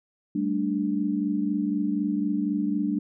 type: chord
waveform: sine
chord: G suspended second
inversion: none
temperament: equal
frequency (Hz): 196 / 220 / 293.7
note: G3 / A3 / D4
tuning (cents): 0 / 0 / 0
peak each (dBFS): -28 / -29 / -26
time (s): 0.35-2.99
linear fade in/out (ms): 5
effects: none